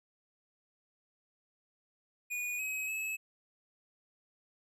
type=tone with pitch steps; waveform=square; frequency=2456 / 2544 / 2587 Hz; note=D#7 / D#7 / E7; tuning=-23 / +38 / -33 cents; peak=-35 dBFS; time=2.3-3.17 s; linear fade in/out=20 ms; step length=290 ms; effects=none